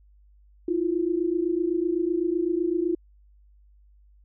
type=tone pair together; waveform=sine; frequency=324.2 / 352.1 Hz; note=E4 / F4; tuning=-29 / +14 cents; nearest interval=minor second; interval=143 cents; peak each=-26 / -24 dBFS; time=0.68-2.95 s; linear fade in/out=5 ms; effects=added 50 Hz sine -53 dBFS peak until 4.24 s